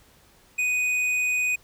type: tone with hard clipping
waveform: sine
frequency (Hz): 2489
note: D#7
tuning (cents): 0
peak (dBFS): -23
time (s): 0.58-1.56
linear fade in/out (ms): 10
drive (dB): 7
effects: pink hiss -57 dBFS RMS until 1.63 s